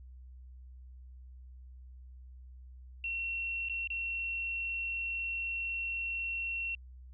sine tone with dropouts, 2722 Hz, F7, 45 cents flat, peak -33 dBFS, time 3.04-6.75 s, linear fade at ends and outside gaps 2 ms, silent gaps 3.687-3.696 / 3.874-3.902 s, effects added 63 Hz sine -48 dBFS peak until 7.13 s

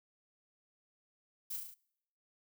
violet noise with echo, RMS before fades -40 dBFS, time 1.5-1.57 s, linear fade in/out 10 ms, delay 35 ms, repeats 5, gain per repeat -3 dB, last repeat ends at 1.745 s, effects noise-tail reverb RT60 0.8 s tail -26 dB re dry

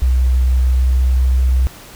sine tone with pitch glide, 63.4 to 63.95 Hz, B1 to C2, +46 to -39 cents, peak -10 dBFS, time 0.02-1.67 s, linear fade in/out 0 ms, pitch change +15 cents, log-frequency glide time 0.43-1.12 s, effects pink hiss -38 dBFS RMS until 1.95 s

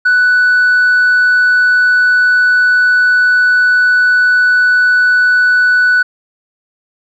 triangle tone with tanh clipping, 1486 Hz, F#6, 7 cents sharp, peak -7 dBFS, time 0.05-6.03 s, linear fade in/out 10 ms, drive 6 dB, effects none

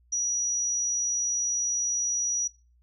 sine tone, 5820 Hz, F#8, 29 cents flat, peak -24 dBFS, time 0.12-2.48 s, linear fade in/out 10 ms, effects noise-tail reverb RT60 0.3 s tail -20 dB re dry + added 60 Hz sine -59 dBFS peak until 2.82 s

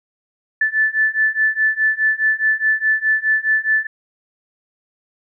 sine beating tone pair, 1748 / 1752.8 Hz, A6 / A6, -12 / -7 cents, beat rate 4.8 Hz, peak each -18 / -17 dBFS, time 0.61-3.87 s, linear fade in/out 5 ms, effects none

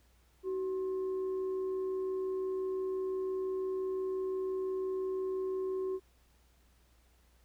sine tone with frequency modulation, 377.4 Hz, F#4, 34 cents sharp, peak -32 dBFS, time 0.43-6 s, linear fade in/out 50 ms, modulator 689 Hz, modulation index 0.23, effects added 60 Hz sine -65 dBFS peak until 7.44 s + pink hiss -70 dBFS RMS until 7.44 s

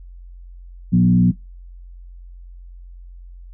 sine tone with frequency modulation, 178.4 Hz, F3, 37 cents sharp, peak -10 dBFS, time 0.92-1.32 s, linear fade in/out 20 ms, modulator 61.6 Hz, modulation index 0.84, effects noise-tail reverb RT60 0.2 s tail -21 dB re dry + added 44 Hz sine -36 dBFS peak until 3.53 s

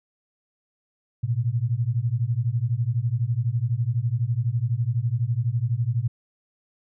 sine beating tone pair, 112.4 / 124.4 Hz, A2 / B2, +37 / +13 cents, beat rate 12 Hz, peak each -24 dBFS, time 1.23-6.08 s, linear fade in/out 10 ms, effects none

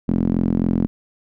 sawtooth tone with band-pass filter, 43.65 Hz, F1, in tune, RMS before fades -19 dBFS, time 0.08-0.87 s, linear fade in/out 0 ms, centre 230 Hz, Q 3.3, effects none

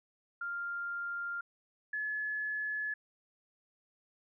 sine tone pair in turn, 1396.9 / 1710.7 Hz, F6 / A6, 0 / -49 cents, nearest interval major third, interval 351 cents, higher second, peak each -35 / -33 dBFS, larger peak second, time 0.41-1.41 / 1.93-2.94 s, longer second, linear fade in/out 5 ms, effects none

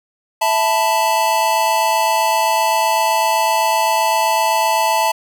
square chord, E suspended fourth, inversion none, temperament equal, 659.3 / 880 / 987.8 Hz, E5 / A5 / B5, 0 / 0 / 0 cents, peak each -21 / -16 / -22 dBFS, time 0.41-5.12 s, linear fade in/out 10 ms, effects none

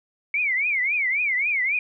sine tone with vibrato, 2218 Hz, C#7, in tune, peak -20 dBFS, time 0.34-1.79 s, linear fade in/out 2 ms, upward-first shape triangle, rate 3.7 Hz, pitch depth 230 cents each way, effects none

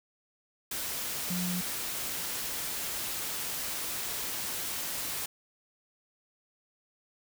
sine tone in noise, 179.7 Hz, F3, 50 cents sharp, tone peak -31 dBFS, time 1.3-1.61 s, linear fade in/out 5 ms, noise white, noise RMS -35 dBFS, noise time 0.71-5.26 s, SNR +1 dB, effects none

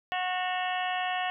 harmonic tone with a mistuned harmonic, 365.7 Hz, F#4, 20 cents flat, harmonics 2 / 3 / 4 / 5 / 6 / 7 / 8 / 9, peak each -30 / -38 / -42 / -35 / -42 / -39 / -39 / -46 dBFS, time 0.12-1.3 s, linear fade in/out 0 ms, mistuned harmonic 7, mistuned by +70 cents, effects none

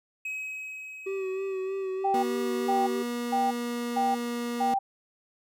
triangle tone with exponential decay, 2546 Hz, D#7, 39 cents sharp, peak -29 dBFS, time 0.25-3.43 s, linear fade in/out 5 ms, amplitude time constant 690 ms
triangle tone with vibrato, 382.8 Hz, G4, 41 cents flat, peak -27 dBFS, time 1.06-3.03 s, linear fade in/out 10 ms, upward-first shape sine, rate 3.2 Hz, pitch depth 30 cents each way
sine tone bursts, 784 Hz, G5, in tune, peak -23 dBFS, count 5, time 2.04-4.79 s, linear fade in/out 10 ms, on 190 ms, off 450 ms
30% pulse tone with pitch glide, 240.9 to 238.7 Hz, B3 to A#3, -43 to +41 cents, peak -27 dBFS, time 2.14-4.74 s, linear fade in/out 2 ms, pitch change -16 cents, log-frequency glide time 2.41-4.28 s
effects none

